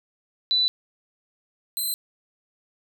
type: tone pair in turn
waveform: sine / 5% pulse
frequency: 3981 / 4062 Hz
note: B7 / B7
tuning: +13 / +48 cents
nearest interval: unison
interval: 35 cents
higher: second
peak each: -18 dBFS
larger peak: neither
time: 0.51-0.68 / 1.77-1.94 s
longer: neither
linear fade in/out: 0 ms
effects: none